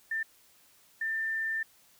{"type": "tone bursts at uneven times", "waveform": "sine", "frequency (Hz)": 1789, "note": "A6", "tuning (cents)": 28, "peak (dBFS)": -29, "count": 2, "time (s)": [[0.11, 0.23], [1.01, 1.63]], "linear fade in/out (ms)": 5, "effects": ["white hiss -62 dBFS RMS until 1.99 s"]}